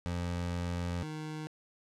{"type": "tone pair in turn", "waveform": "25% pulse", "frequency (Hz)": [87.4, 154.86], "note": ["F2", "D#3"], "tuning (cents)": [2, -8], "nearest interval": "minor seventh", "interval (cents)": 990, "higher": "second", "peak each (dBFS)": [-29, -34], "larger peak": "first", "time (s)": [[0.06, 1.03], [1.03, 1.47]], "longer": "first", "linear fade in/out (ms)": 0, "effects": ["low-pass 8000 Hz 12 dB/octave"]}